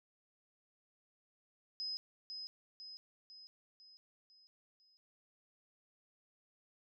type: tone with echo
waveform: sine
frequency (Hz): 5060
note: D#8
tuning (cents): +28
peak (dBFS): -38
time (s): 1.8-1.97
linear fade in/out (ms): 0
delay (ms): 500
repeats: 6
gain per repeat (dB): -5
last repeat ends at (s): 4.97
effects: none